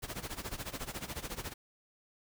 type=noise with tremolo; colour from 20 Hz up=pink; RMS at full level=-38 dBFS; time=0.02-1.54 s; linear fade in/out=20 ms; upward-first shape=sine; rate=14 Hz; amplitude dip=85%; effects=none